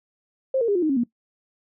sine tone with pitch steps, 529 / 463.2 / 405.6 / 355.1 / 310.9 / 272.3 / 238.4 Hz, C5 / A#4 / G#4 / F4 / D#4 / C#4 / A#3, +19 / -11 / -41 / +29 / -1 / -31 / +39 cents, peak -18 dBFS, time 0.54-1.037 s, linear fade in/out 5 ms, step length 71 ms, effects noise-tail reverb RT60 0.1 s tail -19 dB re dry

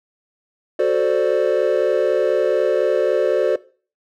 triangle chord, D dominant seventh, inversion first, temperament equal, 370 / 440 / 523.3 / 587.3 Hz, F#4 / A4 / C5 / D5, 0 / 0 / 0 / 0 cents, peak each -18 dBFS, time 0.79-3.56 s, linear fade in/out 5 ms, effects noise-tail reverb RT60 0.4 s tail -20 dB re dry + tanh soft clip ceiling -4 dBFS

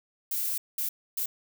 violet noise bursts at uneven times, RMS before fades -30 dBFS, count 3, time 0.31-0.58 / 0.78-0.89 / 1.17-1.26 s, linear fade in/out 5 ms, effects none

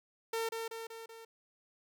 sawtooth tone with echo, 453.5 Hz, A#4, 48 cents flat, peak -29 dBFS, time 0.33-0.49 s, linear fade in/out 5 ms, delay 190 ms, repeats 4, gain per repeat -4 dB, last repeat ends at 1.25 s, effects none

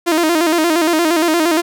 sawtooth tone with vibrato, 328.2 Hz, E4, 8 cents flat, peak -8 dBFS, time 0.06-1.62 s, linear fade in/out 20 ms, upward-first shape square, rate 8.6 Hz, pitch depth 86 cents each way, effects none

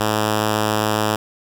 5% pulse tone, 107.2 Hz, A2, 45 cents flat, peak -6 dBFS, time 0-1.16 s, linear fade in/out 5 ms, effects none

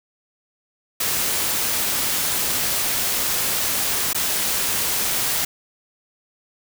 white noise with dropouts, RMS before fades -22 dBFS, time 1-5.45 s, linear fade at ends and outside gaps 5 ms, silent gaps 4.132-4.146 s, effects none

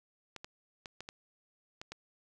clicks, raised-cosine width 0.2 ms, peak -26 dBFS, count 7, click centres 0.363 / 0.445 / 0.858 / 1.006 / 1.089 / 1.815 / 1.92 s, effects none

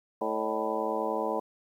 harmonic tone with a mistuned harmonic, 110 Hz, A2, in tune, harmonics 2 / 3 / 4 / 5 / 6 / 7 / 8 / 9, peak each -39 / -37 / -34 / -34 / -36 / -36 / -38 / -35 dBFS, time 0.21-1.4 s, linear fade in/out 5 ms, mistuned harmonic 6, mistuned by -100 cents, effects 10-bit

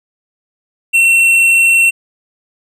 triangle tone with tanh clipping, 2713 Hz, E7, 49 cents sharp, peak -8 dBFS, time 0.93-1.91 s, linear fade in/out 20 ms, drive 13 dB, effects none

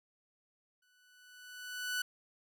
sawtooth tone with exponential growth, 1487 Hz, F#6, 8 cents sharp, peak -28 dBFS, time 0.82-2.02 s, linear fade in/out 5 ms, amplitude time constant 260 ms, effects none

